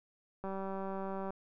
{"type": "click train", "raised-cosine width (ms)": 1, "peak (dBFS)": -27, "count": 168, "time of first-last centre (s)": [0.44, 1.305], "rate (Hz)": 193, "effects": []}